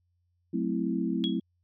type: chord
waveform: sine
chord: F# half-diminished seventh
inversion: none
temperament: equal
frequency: 185 / 220 / 261.6 / 329.6 Hz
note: F#3 / A3 / C4 / E4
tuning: 0 / 0 / 0 / 0 cents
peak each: -32 dBFS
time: 0.53-1.4 s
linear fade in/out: 10 ms
type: tone with exponential decay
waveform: sine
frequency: 3322 Hz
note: G#7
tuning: in tune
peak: -26 dBFS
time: 1.24-1.41 s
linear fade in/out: 0 ms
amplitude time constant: 36 ms
effects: added 88 Hz sine -70 dBFS peak until 1.63 s